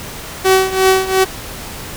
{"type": "tone with tremolo", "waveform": "sawtooth", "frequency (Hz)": 379.1, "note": "F#4", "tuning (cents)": 42, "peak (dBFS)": -3, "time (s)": [0.44, 1.25], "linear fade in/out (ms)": 20, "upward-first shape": "triangle", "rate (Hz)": 2.8, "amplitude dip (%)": 85, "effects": ["pink hiss -29 dBFS RMS until 1.96 s"]}